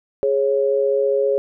sine tone pair together, 415.3 / 550 Hz, G#4 / C#5, 0 / -14 cents, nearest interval perfect fourth, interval 486 cents, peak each -18 dBFS, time 0.23-1.38 s, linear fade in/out 0 ms, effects none

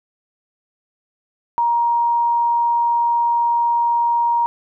sine tone, 942 Hz, A#5, 18 cents sharp, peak -14 dBFS, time 1.58-4.46 s, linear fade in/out 0 ms, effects none

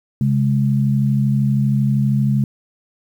sine tone pair together, 134.95 / 207.7 Hz, C#3 / G#3, -46 / 0 cents, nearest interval perfect fifth, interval 746 cents, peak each -15 / -18 dBFS, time 0.21-2.44 s, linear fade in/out 2 ms, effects 8-bit

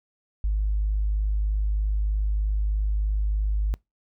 sine tone, 51.6 Hz, G#1, 10 cents flat, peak -20 dBFS, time 0.44-3.74 s, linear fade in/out 0 ms, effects noise-tail reverb RT60 0.2 s tail -26 dB re dry + tanh soft clip ceiling -16 dBFS

